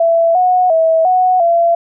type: tone with pitch steps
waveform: sine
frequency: 667 / 731 / 649 / 737 / 680 Hz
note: E5 / F#5 / E5 / F#5 / F5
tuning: +20 / -21 / -27 / -7 / -46 cents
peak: -8 dBFS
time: 0-1.75 s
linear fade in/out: 5 ms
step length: 350 ms
effects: none